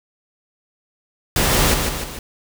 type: noise with echo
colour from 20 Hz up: pink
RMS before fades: -17 dBFS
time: 1.36-1.74 s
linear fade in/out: 2 ms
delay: 150 ms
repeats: 3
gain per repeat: -5 dB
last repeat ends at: 2.19 s
effects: none